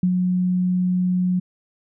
sine tone with ADSR envelope, 181.6 Hz, F#3, 32 cents flat, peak -14 dBFS, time 0.03-1.4 s, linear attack 3 ms, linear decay 71 ms, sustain -3 dB, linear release 13 ms, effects none

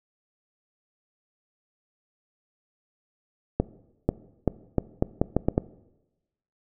accelerating click train, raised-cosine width 2 ms, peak -7 dBFS, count 9, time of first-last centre 3.6-5.579 s, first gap 490 ms, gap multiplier 0.79, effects noise-tail reverb RT60 1.0 s tail -19 dB re dry

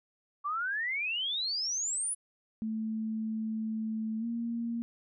sine exponential sweep, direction up, 1131 to 10190 Hz, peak -30 dBFS, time 0.44-2.15 s, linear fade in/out 20 ms
sine tone with pitch glide, 220 to 233.1 Hz, A3 to A#3, 0 to 0 cents, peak -31 dBFS, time 2.62-4.82 s, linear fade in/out 0 ms, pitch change +100 cents, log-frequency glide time 4.19-4.25 s
effects none

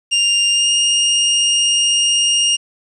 sawtooth tone with pitch glide, 2800 to 2834 Hz, F7 to F7, +4 to +25 cents, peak -9 dBFS, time 0.11-2.57 s, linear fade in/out 20 ms, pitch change +21 cents, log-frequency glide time 0.51-0.7 s, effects resampled to 22050 Hz + 8-bit

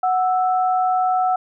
sine tone pair together, 740 / 1318.5 Hz, F#5 / E6, 0 / 0 cents, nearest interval minor seventh, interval 1000 cents, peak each -16 / -25 dBFS, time 0.03-1.36 s, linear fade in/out 5 ms, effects none

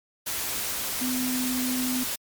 sine tone in noise, 253.4 Hz, B3, 45 cents sharp, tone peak -26 dBFS, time 1.01-2.04 s, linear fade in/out 10 ms, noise white, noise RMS -30 dBFS, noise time 0.26-2.16 s, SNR +1 dB, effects MP3 96 kbps

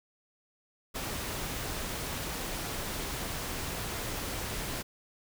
pink noise, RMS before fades -36 dBFS, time 0.94-4.83 s, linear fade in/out 20 ms, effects none

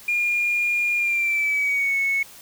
sine tone with pitch glide, 2417 to 2204 Hz, D7 to C#7, +49 to -11 cents, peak -18 dBFS, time 0.08-2.23 s, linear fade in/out 5 ms, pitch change -160 cents, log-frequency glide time 0.96-1.97 s, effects tanh soft clip ceiling -15 dBFS + white hiss -45 dBFS RMS until 2.41 s

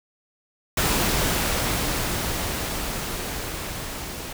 pink noise with level ramp, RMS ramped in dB -21 to -34 dBFS, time 0.77-4.33 s, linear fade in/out 5 ms, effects none

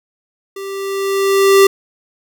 square tone with level ramp, 392 Hz, G4, in tune, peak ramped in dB -26 to -5 dBFS, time 0.56-1.67 s, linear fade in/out 5 ms, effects none

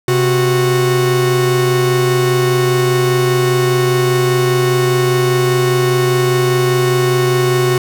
45% pulse tone pair together, 130.83 / 367.5 Hz, C3 / F#4, 0 / -12 cents, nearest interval octave + tritone, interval 1788 cents, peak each -15 / -13 dBFS, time 0.08-7.78 s, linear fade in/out 2 ms, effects none

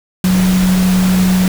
sine tone in noise, 184.7 Hz, F#3, 3 cents flat, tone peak -9 dBFS, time 0.24-1.48 s, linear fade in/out 2 ms, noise pink, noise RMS -21 dBFS, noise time 0.24-1.48 s, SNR +9 dB, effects none

